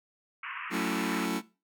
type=band-pass noise; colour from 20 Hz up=pink; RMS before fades=-39 dBFS; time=0.43-1.26 s; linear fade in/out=5 ms; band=1000 to 2800 Hz; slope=96 dB/octave
type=chord; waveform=sawtooth; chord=F# minor seventh; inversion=none; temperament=just; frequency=185 / 222 / 277.5 / 333 Hz; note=F#3 / A3 / C#4 / E4; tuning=0 / +16 / +2 / +18 cents; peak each=-30 dBFS; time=0.7-1.42 s; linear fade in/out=50 ms
effects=noise-tail reverb RT60 0.3 s tail -19 dB re dry